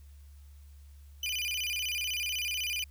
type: tone with vibrato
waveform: 35% pulse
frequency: 2700 Hz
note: E7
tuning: 41 cents sharp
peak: -29 dBFS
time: 1.23-2.84 s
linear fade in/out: 2 ms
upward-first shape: square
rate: 16 Hz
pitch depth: 190 cents each way
effects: added 71 Hz sine -49 dBFS peak until 2.9 s + white hiss -67 dBFS RMS until 2.9 s